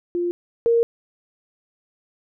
sine tone pair in turn, 349.2 / 465.3 Hz, F4 / A#4, 0 / -3 cents, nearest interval perfect fourth, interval 497 cents, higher second, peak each -20 / -14 dBFS, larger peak second, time 0.15-0.31 / 0.66-0.83 s, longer second, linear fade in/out 0 ms, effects none

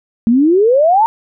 sine exponential sweep, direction up, 220 to 932.3 Hz, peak -7 dBFS, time 0.27-1.06 s, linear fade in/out 0 ms, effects none

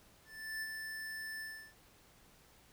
square tone with ADSR envelope, 1760 Hz, A6, in tune, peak -38 dBFS, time 0.25-1.74 s, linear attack 370 ms, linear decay 41 ms, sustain -4 dB, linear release 330 ms, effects pink hiss -64 dBFS RMS until 2.72 s

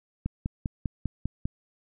click train, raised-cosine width 5 ms, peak -16 dBFS, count 7, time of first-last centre 0.26-1.455 s, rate 5.02 Hz, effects none

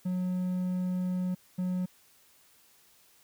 triangle tone pair in turn, 182.3 / 182.3 Hz, F#3 / F#3, -25 / -25 cents, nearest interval unison, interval 0 cents, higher neither, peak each -26 dBFS, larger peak neither, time 0.05-1.35 / 1.58-1.86 s, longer first, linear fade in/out 10 ms, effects white hiss -62 dBFS RMS until 3.23 s

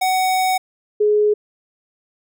square / sine tone pair in turn, 748 / 419.8 Hz, F#5 / G#4, +19 / +19 cents, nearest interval minor seventh, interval 1000 cents, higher first, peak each -16 / -12 dBFS, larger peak second, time 0.01-0.58 / 1-1.34 s, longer first, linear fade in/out 10 ms, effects none

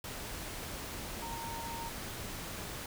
sine tone in noise, 922 Hz, A#5, 19 cents flat, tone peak -41 dBFS, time 1.22-1.89 s, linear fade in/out 2 ms, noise pink, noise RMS -42 dBFS, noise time 0.04-2.86 s, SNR -2 dB, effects none

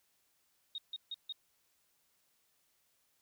sine tone bursts, 3729 Hz, A#7, in tune, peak -38 dBFS, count 4, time 0.75-1.324 s, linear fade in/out 2 ms, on 31 ms, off 150 ms, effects white hiss -75 dBFS RMS until 3.21 s

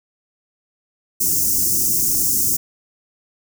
white band-stop noise, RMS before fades -18 dBFS, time 1.2-2.57 s, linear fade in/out 10 ms, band 370 to 5500 Hz, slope 48 dB/octave, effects none

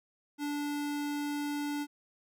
square tone, 291.2 Hz, D4, 15 cents flat, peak -33 dBFS, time 0.38-1.87 s, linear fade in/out 50 ms, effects none

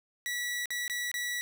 sawtooth tone with dropouts, 1945 Hz, B6, 27 cents flat, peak -28 dBFS, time 0.26-1.41 s, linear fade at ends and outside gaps 0 ms, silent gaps 0.657-0.705 / 0.879-0.898 / 1.115-1.141 s, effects none

